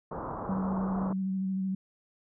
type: low-pass noise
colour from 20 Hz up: white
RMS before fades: -37 dBFS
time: 0.11-1.13 s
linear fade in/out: 5 ms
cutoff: 1200 Hz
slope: 48 dB/octave
type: tone with vibrato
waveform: sine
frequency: 190.4 Hz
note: F#3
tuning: 50 cents sharp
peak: -28 dBFS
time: 0.49-1.75 s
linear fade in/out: 5 ms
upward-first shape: square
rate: 13 Hz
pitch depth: 17 cents each way
effects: none